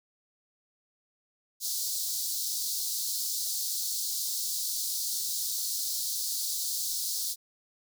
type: high-pass noise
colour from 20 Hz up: pink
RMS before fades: -32 dBFS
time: 1.6-7.36 s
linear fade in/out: 50 ms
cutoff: 4100 Hz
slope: 48 dB/octave
effects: none